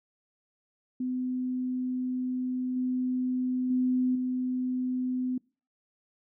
sine tone with level steps, 253.6 Hz, B3, 46 cents sharp, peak -28 / -26 / -23 / -27 dBFS, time 1-5.38 s, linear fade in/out 5 ms, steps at 2.76 / 3.7 / 4.15 s, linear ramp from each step 5 ms, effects noise-tail reverb RT60 0.4 s tail -26 dB re dry

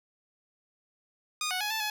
10% pulse tone with pitch steps, 1230 / 737 / 838 / 879 / 847 Hz, D#6 / F#5 / G#5 / A5 / G#5, -20 / -7 / +15 / -2 / +34 cents, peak -21 dBFS, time 1.41-1.9 s, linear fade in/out 2 ms, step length 98 ms, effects none

